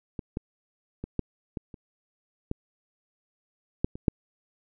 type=clicks; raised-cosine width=3 ms; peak=-20 / -17 / -21 / -13 / -19 / -30 / -16 / -10 / -25 / -7 dBFS; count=10; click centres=0.192 / 0.371 / 1.04 / 1.193 / 1.572 / 1.742 / 2.514 / 3.845 / 3.955 / 4.082 s; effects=none